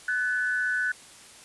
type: tone pair together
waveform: sine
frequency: 1494.4 / 1730 Hz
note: F#6 / A6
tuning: +17 / -30 cents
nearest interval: minor third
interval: 253 cents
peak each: -25 / -30 dBFS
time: 0.08-0.92 s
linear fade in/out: 5 ms
effects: white hiss -49 dBFS RMS until 1.44 s + resampled to 24000 Hz

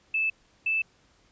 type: tone pair in turn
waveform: sine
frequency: 2625 / 2634 Hz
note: E7 / E7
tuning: -8 / -2 cents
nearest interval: unison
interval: 6 cents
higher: second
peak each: -23 dBFS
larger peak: neither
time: 0.14-0.3 / 0.66-0.82 s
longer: neither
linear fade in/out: 5 ms
effects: pink hiss -63 dBFS RMS until 1.31 s + resampled to 16000 Hz

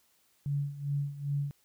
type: tone with tremolo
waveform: sine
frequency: 142.5 Hz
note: C#3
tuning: 48 cents sharp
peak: -27 dBFS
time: 0.46-1.51 s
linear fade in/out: 0 ms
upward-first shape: sine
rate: 2.5 Hz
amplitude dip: 80%
effects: white hiss -69 dBFS RMS until 1.64 s

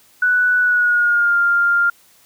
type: tone with pitch glide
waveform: sine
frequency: 1482 to 1398.8 Hz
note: F#6 to F6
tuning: +2 to +2 cents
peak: -12 dBFS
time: 0.22-1.9 s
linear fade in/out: 5 ms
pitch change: -100 cents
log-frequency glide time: 0.6-1.37 s
effects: white hiss -52 dBFS RMS until 2.25 s

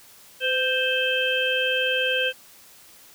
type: harmonic tone with a mistuned harmonic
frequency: 523.3 Hz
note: C5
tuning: in tune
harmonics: 1 / 3 / 5 / 6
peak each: -26 / -26 / -26 / -26 dBFS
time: 0.4-2.33 s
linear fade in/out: 50 ms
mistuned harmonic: 1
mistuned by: -40 cents
effects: white hiss -50 dBFS RMS until 3.14 s

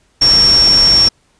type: tone in noise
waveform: sine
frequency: 5490 Hz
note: F8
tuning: 31 cents flat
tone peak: -6 dBFS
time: 0.21-1.09 s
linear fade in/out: 10 ms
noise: pink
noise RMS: -20 dBFS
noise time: 0.21-1.09 s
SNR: +11 dB
effects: pink hiss -56 dBFS RMS until 1.39 s + resampled to 22050 Hz

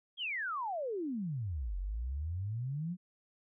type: exponential two-way sweep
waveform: sine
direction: down then up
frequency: 3350 to 44.09 to 186.7 Hz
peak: -34 dBFS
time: 0.17-2.97 s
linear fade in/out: 50 ms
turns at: 1.77 s
effects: none

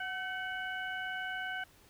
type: harmonic tone with a mistuned harmonic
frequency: 740 Hz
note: F#5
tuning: in tune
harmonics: 1 / 2 / 3 / 4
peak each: -42 / -37 / -47 / -46 dBFS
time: 0-1.64 s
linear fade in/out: 5 ms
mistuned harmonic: 2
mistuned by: +55 cents
effects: pink hiss -62 dBFS RMS until 1.89 s

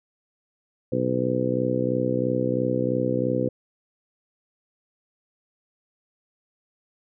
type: harmonic tone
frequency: 63 Hz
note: B1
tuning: 35 cents sharp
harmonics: 2 / 3 / 4 / 5 / 6 / 7 / 8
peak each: -29 / -31 / -28 / -29 / -31 / -32 / -26 dBFS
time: 0.92-3.49 s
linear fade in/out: 5 ms
effects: none

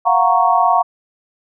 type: chord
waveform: sine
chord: Gb major seventh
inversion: third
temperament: equal with one note detuned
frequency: 698.5 / 737.9 / 932.3 / 1108.7 Hz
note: F5 / Gb5 / Bb5 / Db6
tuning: 0 / -5 / 0 / 0 cents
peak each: -16 dBFS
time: 0.05-0.83 s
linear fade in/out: 20 ms
effects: none

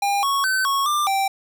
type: tone with pitch steps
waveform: square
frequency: 804 / 1107 / 1529 / 1103 / 1189 / 781 Hz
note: G5 / C#6 / G6 / C#6 / D6 / G5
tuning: +44 / -3 / -44 / -9 / +21 / -7 cents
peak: -19 dBFS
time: 0.02-1.28 s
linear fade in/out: 5 ms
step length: 210 ms
effects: none

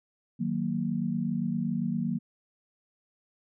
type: chord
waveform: sine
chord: D# minor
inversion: none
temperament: equal with one note detuned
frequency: 155.56 / 185.53 / 233.1 Hz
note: D#3 / F#3 / A#3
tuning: 0 / +5 / 0 cents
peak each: -33 / -31 / -30 dBFS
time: 0.39-2.19 s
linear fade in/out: 20 ms
effects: none

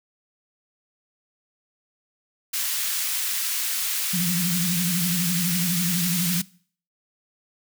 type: high-pass noise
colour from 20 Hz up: white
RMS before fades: -26 dBFS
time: 2.53-6.42 s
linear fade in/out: 10 ms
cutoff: 1700 Hz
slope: 12 dB/octave
type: tone with vibrato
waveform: sine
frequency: 175.7 Hz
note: F3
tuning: 11 cents sharp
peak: -23 dBFS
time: 4.13-6.42 s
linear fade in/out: 10 ms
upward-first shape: triangle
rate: 12 Hz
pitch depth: 110 cents each way
effects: noise-tail reverb RT60 0.5 s tail -22 dB re dry

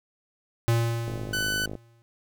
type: tone with exponential decay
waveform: square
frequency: 116.2 Hz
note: A#2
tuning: 5 cents flat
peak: -19 dBFS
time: 0.68-2.02 s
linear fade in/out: 0 ms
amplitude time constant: 290 ms
type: click train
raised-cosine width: 2 ms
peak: -22 dBFS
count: 36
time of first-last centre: 1.08-1.753 s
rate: 52 Hz
type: tone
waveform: sawtooth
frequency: 1500 Hz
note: F#6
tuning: 23 cents sharp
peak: -22 dBFS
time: 1.33-1.66 s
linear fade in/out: 5 ms
effects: none

